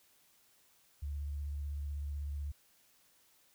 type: tone with vibrato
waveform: sine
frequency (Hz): 72.1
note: D2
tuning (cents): -31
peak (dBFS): -36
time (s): 1.02-2.52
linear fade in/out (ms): 10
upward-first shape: triangle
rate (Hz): 16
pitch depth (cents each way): 39
effects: white hiss -68 dBFS RMS until 3.54 s